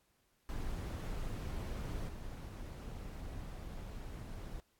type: noise with level steps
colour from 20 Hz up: brown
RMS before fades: -40 / -45 dBFS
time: 0.49-4.6 s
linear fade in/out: 0 ms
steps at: 2.08 s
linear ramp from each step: 10 ms
effects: pink hiss -75 dBFS RMS until 4.79 s + AAC 64 kbps